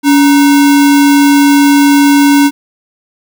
sine tone with sample-and-hold, 283.9 Hz, C#4, 41 cents sharp, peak -3 dBFS, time 0.03-2.51 s, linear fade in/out 50 ms, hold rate 1225 Hz, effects none

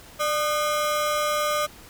40% pulse ring-modulated tone, 909 Hz, A#5, 44 cents flat, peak -18 dBFS, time 0.19-1.67 s, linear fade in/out 20 ms, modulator 314 Hz, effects pink hiss -47 dBFS RMS until 1.89 s

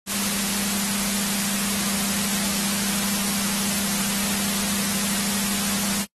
sine tone in noise, 200.1 Hz, G3, 36 cents sharp, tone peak -29 dBFS, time 0.06-6.06 s, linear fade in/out 50 ms, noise white, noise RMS -25 dBFS, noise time 0.06-6.06 s, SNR -7 dB, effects noise-tail reverb RT60 0.1 s tail -24 dB re dry + AAC 32 kbps

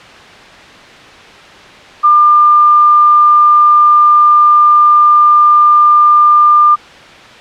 sine tone, 1200 Hz, D6, 37 cents sharp, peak -3 dBFS, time 2.03-6.76 s, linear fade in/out 20 ms, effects white hiss -34 dBFS RMS until 7.4 s + low-pass 3000 Hz 12 dB/octave

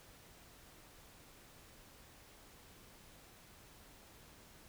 silence, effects pink hiss -60 dBFS RMS until 4.68 s

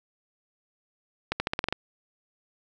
accelerating click train, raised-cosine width 0.3 ms, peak -10 dBFS, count 8, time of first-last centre 1.32-1.726 s, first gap 80 ms, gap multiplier 0.89, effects none

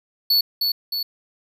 square tone with echo, 4435 Hz, C#8, in tune, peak -15 dBFS, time 0.3-0.41 s, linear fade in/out 5 ms, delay 310 ms, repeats 2, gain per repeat -4 dB, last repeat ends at 1.03 s, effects none

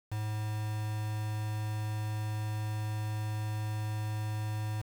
triangle tone with quantisation, 107 Hz, A2, 48 cents flat, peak -30 dBFS, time 0.11-4.82 s, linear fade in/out 10 ms, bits 7, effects none

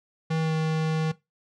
square tone with pitch glide, 160.2 to 158.36 Hz, E3 to D#3, -49 to +31 cents, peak -24 dBFS, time 0.3-1.12 s, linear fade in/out 10 ms, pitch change -20 cents, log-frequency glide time 0.4-0.53 s, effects noise-tail reverb RT60 0.2 s tail -18 dB re dry + low-pass 5000 Hz 12 dB/octave

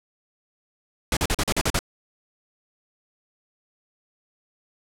pink noise bursts, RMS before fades -22 dBFS, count 8, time 1.12-1.791 s, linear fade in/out 2 ms, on 48 ms, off 41 ms, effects low-pass 11000 Hz 12 dB/octave

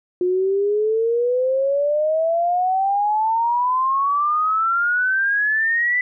sine exponential sweep, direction up, 356 to 2000 Hz, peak -16 dBFS, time 0.21-6.01 s, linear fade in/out 2 ms, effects none

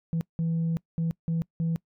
sine tone bursts at uneven times, 164.81 Hz, E3, in tune, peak -22 dBFS, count 5, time 0.13-0.21 / 0.39-0.77 / 0.98-1.11 / 1.28-1.42 / 1.6-1.76 s, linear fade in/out 0 ms, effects noise-tail reverb RT60 0.1 s tail -24 dB re dry + tanh soft clip ceiling -22 dBFS

